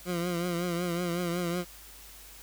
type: tone with vibrato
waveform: 20% pulse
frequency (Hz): 174.3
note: F3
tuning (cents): -3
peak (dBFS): -24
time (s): 0.05-1.65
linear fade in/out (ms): 50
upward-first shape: triangle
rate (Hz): 5.4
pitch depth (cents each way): 67
effects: added 50 Hz sine -54 dBFS peak until 2.42 s + white hiss -50 dBFS RMS until 2.42 s